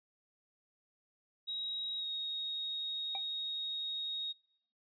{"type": "tone with pitch glide", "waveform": "sine", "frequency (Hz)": [3815, 3752], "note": ["A#7", "A#7"], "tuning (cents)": [39, 11], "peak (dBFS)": -36, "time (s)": [1.47, 4.33], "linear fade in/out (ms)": 20, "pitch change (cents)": -28, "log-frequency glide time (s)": [1.97, 2.05]}
{"type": "tone with exponential decay", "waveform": "square", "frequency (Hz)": 784, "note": "G5", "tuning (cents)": 0, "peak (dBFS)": -37, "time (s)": [3.15, 3.22], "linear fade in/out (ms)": 1, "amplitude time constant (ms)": 15}
{"effects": ["noise-tail reverb RT60 0.7 s tail -24 dB re dry", "resampled to 11025 Hz"]}